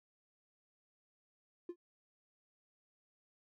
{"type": "tone with exponential decay", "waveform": "triangle", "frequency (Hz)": 349.2, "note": "F4", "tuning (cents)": 0, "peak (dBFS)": -33, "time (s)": [1.69, 1.76], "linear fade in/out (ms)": 5, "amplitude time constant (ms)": 15, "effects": ["tanh soft clip ceiling -35 dBFS"]}